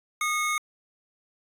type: tone pair together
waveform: square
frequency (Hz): 1227.2 / 2179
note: D#6 / C#7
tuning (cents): -24 / -30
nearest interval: minor seventh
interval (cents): 994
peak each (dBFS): -28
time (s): 0.21-0.58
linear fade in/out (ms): 2
effects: resampled to 32000 Hz